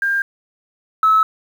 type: tone pair in turn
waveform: sine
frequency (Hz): 1600 / 1297.7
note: G6 / E6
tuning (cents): +35 / -28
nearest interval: major third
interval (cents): 363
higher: first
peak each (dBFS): -15 / -9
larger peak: second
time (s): 0.02-0.22 / 1.03-1.23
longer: neither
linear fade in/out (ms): 2
effects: tanh soft clip ceiling -5 dBFS + 7-bit